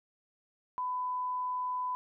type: tone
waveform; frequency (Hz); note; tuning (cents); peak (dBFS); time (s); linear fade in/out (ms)
sine; 1001; B5; +23; -31; 0.78-1.95; 0
effects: none